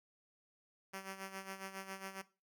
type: tone with tremolo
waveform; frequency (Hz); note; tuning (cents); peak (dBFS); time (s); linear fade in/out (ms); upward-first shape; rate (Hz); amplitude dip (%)
5% pulse; 192.6; G3; -30; -31; 0.93-2.22; 10; sine; 7.3; 70
effects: noise-tail reverb RT60 0.3 s tail -17 dB re dry